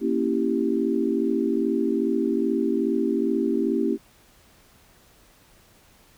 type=chord; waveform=sine; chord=A# diminished seventh; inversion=none; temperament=equal with one note detuned; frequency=233.1 / 275.6 / 329.6 / 392 Hz; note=A#3 / C#4 / E4 / G4; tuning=0 / -10 / 0 / 0 cents; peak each=-26 dBFS; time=0-3.98 s; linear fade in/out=50 ms; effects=pink hiss -56 dBFS RMS until 6.17 s